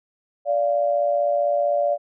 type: tone pair together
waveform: sine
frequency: 580 / 695.6 Hz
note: D5 / F5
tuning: -22 / -7 cents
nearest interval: minor third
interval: 315 cents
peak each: -19 / -23 dBFS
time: 0.45-1.98 s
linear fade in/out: 50 ms
effects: none